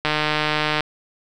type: click train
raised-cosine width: 0.3 ms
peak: -4 dBFS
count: 116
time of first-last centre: 0.05-0.807 s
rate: 152 Hz
effects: none